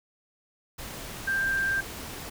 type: tone in noise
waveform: sine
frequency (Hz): 1581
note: G6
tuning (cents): +14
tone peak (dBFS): -24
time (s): 1.27-1.81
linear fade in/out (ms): 10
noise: pink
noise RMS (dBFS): -39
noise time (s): 0.78-2.3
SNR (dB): +12
effects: none